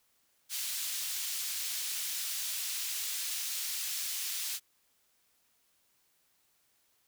pink high-pass noise, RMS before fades -36 dBFS, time 0.49-4.6 s, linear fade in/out 50 ms, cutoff 3700 Hz, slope 12 dB/octave, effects white hiss -72 dBFS RMS until 7.07 s

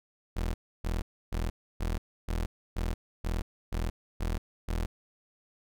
30% pulse tone bursts, 41.2 Hz, E1, in tune, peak -26 dBFS, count 10, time 0.36-4.86 s, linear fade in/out 10 ms, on 180 ms, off 300 ms, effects none

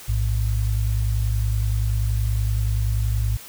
sine tone pair together, 56.95 / 107.5 Hz, A#1 / A2, -40 / -40 cents, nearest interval major seventh, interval 1100 cents, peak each -21 / -22 dBFS, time 0.08-3.37 s, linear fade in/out 10 ms, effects white hiss -41 dBFS RMS until 3.48 s

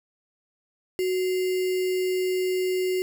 sine tone with sample-and-hold, 370 Hz, F#4, in tune, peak -22 dBFS, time 0.99-3.02 s, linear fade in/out 0 ms, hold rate 2450 Hz, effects none

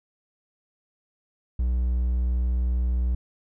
triangle tone, 61.3 Hz, B1, 12 cents flat, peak -19 dBFS, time 1.59-3.15 s, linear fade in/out 5 ms, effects none

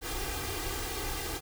pink noise with comb filter, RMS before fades -35 dBFS, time 0.01-1.41 s, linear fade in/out 50 ms, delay 2.5 ms, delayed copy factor +0.95, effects none

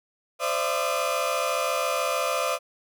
30% pulse tone cluster, 517 / 584 / 670 / 1222 Hz, C5 / D5 / E5 / D#6, -21 / -10 / +28 / -32 cents, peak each -27 dBFS, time 0.39-2.59 s, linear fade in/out 50 ms, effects none

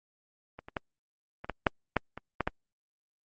clicks, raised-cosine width 0.5 ms, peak -27 / -28 / -15 / -25 / -16 / -6 / -8 / -24 / -12 / -12 dBFS, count 10, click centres 0.59 / 0.685 / 0.768 / 1.445 / 1.497 / 1.668 / 1.967 / 2.176 / 2.407 / 2.475 s, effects Opus 24 kbps

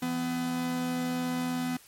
45% pulse tone pair together, 167.64 / 251.1 Hz, E3 / B3, +29 / +29 cents, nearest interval perfect fifth, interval 700 cents, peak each -37 / -29 dBFS, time 0.02-1.77 s, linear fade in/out 5 ms, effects white hiss -55 dBFS RMS until 1.87 s + MP3 64 kbps

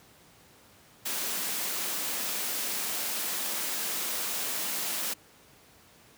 white high-pass noise, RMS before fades -32 dBFS, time 1.05-5.14 s, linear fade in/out 10 ms, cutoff 170 Hz, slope 96 dB/octave, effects pink hiss -57 dBFS RMS until 6.17 s + high-pass 80 Hz 12 dB/octave

